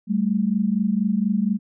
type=tone pair together; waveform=sine; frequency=194.6 / 218.8 Hz; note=G3 / A3; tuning=-12 / -9 cents; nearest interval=major second; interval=203 cents; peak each=-21 dBFS; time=0.07-1.59 s; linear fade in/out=50 ms; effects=none